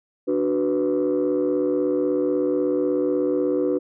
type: chord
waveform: sine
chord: B minor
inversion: first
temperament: equal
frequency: 293.7 / 370 / 493.9 Hz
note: D4 / F#4 / B4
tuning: 0 / 0 / 0 cents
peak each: -22 dBFS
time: 0.27-3.79 s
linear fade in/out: 20 ms
effects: tanh soft clip ceiling -14 dBFS